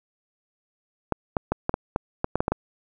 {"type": "clicks", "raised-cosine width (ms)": 1, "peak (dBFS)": -8, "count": 11, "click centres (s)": [1.123, 1.368, 1.52, 1.694, 1.741, 1.961, 2.244, 2.356, 2.405, 2.481, 2.52], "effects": []}